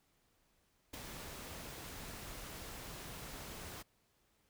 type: noise with ADSR envelope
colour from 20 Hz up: pink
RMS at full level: -43 dBFS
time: 0.93-3.83 s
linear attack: 11 ms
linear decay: 9 ms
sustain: -5 dB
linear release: 16 ms
effects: pink hiss -75 dBFS RMS until 4.49 s